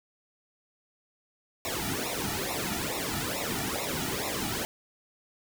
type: noise with flanger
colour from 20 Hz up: pink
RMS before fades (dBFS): -32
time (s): 1.65-4.65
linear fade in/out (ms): 0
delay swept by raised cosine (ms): 0.63 to 1.93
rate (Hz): 2.3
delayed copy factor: -0.95
effects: none